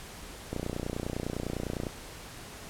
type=click train; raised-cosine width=2 ms; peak=-19 dBFS; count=41; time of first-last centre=0.53-1.868 s; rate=29.9 Hz; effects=pink hiss -45 dBFS RMS until 2.69 s + low-pass 12000 Hz 12 dB/octave